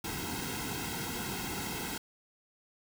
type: noise with comb filter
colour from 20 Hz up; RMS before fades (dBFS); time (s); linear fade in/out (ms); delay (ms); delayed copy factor
pink; -37; 0.04-1.98; 5; 1.7; -0.95
effects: none